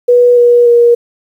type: tone with pitch steps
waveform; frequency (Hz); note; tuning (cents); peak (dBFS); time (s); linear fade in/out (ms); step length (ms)
sine; 487.8 / 481.1 / 474.5; B4 / B4 / A#4; -21 / -45 / +31; -3; 0.08-0.95; 10; 290
effects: 7-bit